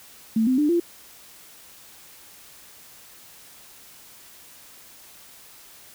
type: tone with pitch steps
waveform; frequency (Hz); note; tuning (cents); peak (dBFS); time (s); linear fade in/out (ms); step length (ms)
sine; 222.7 / 257.3 / 297.3 / 343.5; A3 / C4 / D4 / F4; +21 / -29 / +21 / -29; -17; 0.36-0.8; 5; 110
effects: white hiss -48 dBFS RMS until 5.94 s